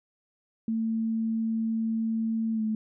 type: tone with pitch glide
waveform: sine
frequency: 224.2 to 217.7 Hz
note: A3 to A3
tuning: +33 to -18 cents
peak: -25 dBFS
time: 0.68-2.75 s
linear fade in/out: 2 ms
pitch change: -51 cents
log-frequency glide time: 2.53-2.62 s
effects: none